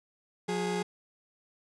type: tone pair together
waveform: 30% pulse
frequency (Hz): 180 / 416.2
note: F#3 / G#4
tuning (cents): -47 / +4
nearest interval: octave + minor third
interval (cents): 1451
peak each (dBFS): -30 / -29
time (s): 0.48-0.83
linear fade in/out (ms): 10
effects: resampled to 22050 Hz